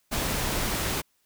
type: noise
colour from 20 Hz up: pink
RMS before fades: -28 dBFS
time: 0.11-1.02 s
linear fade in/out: 20 ms
effects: white hiss -70 dBFS RMS until 1.25 s